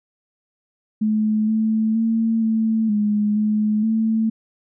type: tone with pitch steps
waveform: sine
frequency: 215.2 / 219.6 / 225.6 / 222 / 209 / 212.8 / 222 Hz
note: A3 / A3 / A3 / A3 / G#3 / G#3 / A3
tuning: -38 / -3 / +44 / +16 / +11 / +42 / +16 cents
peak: -16 dBFS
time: 1.01-4.3 s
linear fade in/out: 10 ms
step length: 470 ms
effects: none